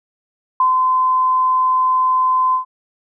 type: tone with ADSR envelope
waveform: sine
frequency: 1027 Hz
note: C6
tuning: 33 cents flat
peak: -10 dBFS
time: 0.6-2.65 s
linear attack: 3 ms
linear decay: 130 ms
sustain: -2 dB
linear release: 110 ms
effects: none